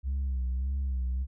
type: tone with vibrato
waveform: sine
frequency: 65.41 Hz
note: C2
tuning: in tune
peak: -25 dBFS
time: 0.03-1.27 s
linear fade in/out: 50 ms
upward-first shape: sine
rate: 1.7 Hz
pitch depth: 75 cents each way
effects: tanh soft clip ceiling -26 dBFS